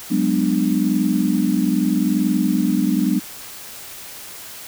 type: chord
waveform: sine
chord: G# half-diminished seventh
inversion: third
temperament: just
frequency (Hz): 186.89 / 207.7 / 249.2 / 299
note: F#3 / G#3 / B3 / D4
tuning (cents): +18 / 0 / +16 / +31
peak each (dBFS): -21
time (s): 0.1-3.2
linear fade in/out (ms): 20
effects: white hiss -36 dBFS RMS until 4.67 s